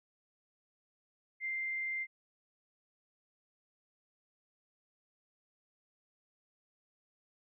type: tone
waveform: sine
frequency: 2093 Hz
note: C7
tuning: in tune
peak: -34 dBFS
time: 1.4-2.07 s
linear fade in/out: 50 ms
effects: none